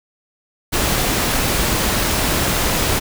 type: noise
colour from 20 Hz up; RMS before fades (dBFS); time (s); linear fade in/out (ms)
pink; -18; 0.72-3; 20
effects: none